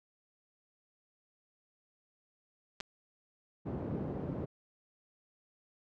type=clicks; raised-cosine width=0.2 ms; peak=-23 / -22 dBFS; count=2; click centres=2.803 / 2.808 s
type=band-pass noise; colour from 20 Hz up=pink; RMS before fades=-38 dBFS; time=3.65-4.46 s; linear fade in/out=20 ms; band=120 to 420 Hz; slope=12 dB/octave
effects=none